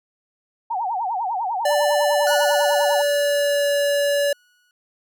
sine tone with vibrato, 830.6 Hz, G#5, in tune, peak -21 dBFS, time 0.7-3.02 s, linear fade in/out 10 ms, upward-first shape sine, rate 10 Hz, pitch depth 230 cents each way
square tone with pitch glide, 587.3 to 572.2 Hz, D5 to D5, 0 to -45 cents, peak -18 dBFS, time 1.65-4.33 s, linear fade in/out 5 ms, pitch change -45 cents, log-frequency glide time 1.92-3.72 s
sawtooth tone with exponential decay, 1464 Hz, F#6, 19 cents flat, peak -18 dBFS, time 2.27-4.71 s, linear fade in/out 1 ms, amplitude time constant 530 ms
effects none

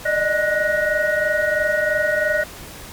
sine tone cluster, 597 / 620 / 1467 / 1882 Hz, D5 / D#5 / F#6 / A#6, +28 / -6 / -15 / +16 cents, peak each -22 dBFS, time 0.05-2.44 s, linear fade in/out 10 ms, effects pink hiss -37 dBFS RMS until 2.92 s + MP3 96 kbps

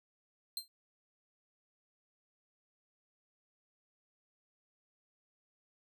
sawtooth tone with exponential decay, 4152 Hz, C8, 14 cents flat, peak -30 dBFS, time 0.57-0.68 s, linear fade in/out 1 ms, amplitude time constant 23 ms, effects none

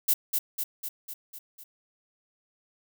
violet noise with echo, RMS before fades -22 dBFS, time 0.08-0.14 s, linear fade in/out 10 ms, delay 250 ms, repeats 6, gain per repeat -4 dB, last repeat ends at 1.64 s, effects none

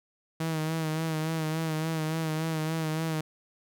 sawtooth tone with vibrato, 159.1 Hz, D#3, 39 cents sharp, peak -24 dBFS, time 0.4-3.21 s, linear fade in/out 5 ms, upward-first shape sine, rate 3.5 Hz, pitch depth 40 cents each way, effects none

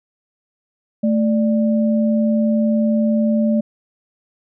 sine tone pair together, 220 / 589 Hz, A3 / D5, 0 / +5 cents, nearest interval octave + perfect fourth, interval 1705 cents, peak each -14 / -22 dBFS, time 1.03-3.61 s, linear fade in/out 10 ms, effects none

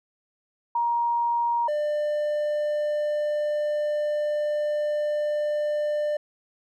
sine / triangle tone pair in turn, 943 / 596.5 Hz, A#5 / D5, +20 / +27 cents, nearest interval minor sixth, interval 793 cents, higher first, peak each -21 dBFS, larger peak neither, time 0.75-1.68 / 1.68-6.17 s, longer second, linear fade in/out 5 ms, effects none

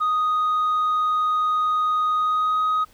sine tone with pitch glide, 1244.5 to 1256.1 Hz, D#6 to D#6, 0 to +16 cents, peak -16 dBFS, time 0-2.85 s, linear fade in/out 20 ms, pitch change +16 cents, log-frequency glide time 2.16-2.61 s, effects tanh soft clip ceiling -17 dBFS + pink hiss -55 dBFS RMS until 2.93 s

